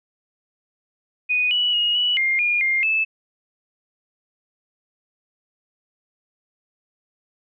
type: tone with pitch steps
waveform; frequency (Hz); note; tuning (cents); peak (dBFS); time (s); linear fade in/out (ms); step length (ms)
sine; 2481 / 2945 / 2878 / 2946 / 2116 / 2424 / 2115 / 2621; D#7 / F#7 / F#7 / F#7 / C7 / D#7 / C7 / E7; -6 / -9 / -49 / -8 / +19 / -46 / +18 / -11; -17; 1.29-3.05; 20; 220
effects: none